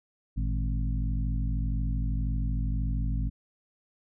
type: harmonic tone with a mistuned harmonic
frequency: 52.9 Hz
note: G#1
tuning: 33 cents sharp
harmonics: 1 / 2 / 3 / 4 / 5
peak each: -27 / -33 / -37 / -39 / -41 dBFS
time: 0.36-3.3 s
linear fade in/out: 20 ms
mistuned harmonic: 2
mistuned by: +140 cents
effects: none